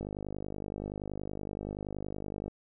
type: click train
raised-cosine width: 2 ms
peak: -24 dBFS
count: 126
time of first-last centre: 0.01-2.48 s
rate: 50.6 Hz
effects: none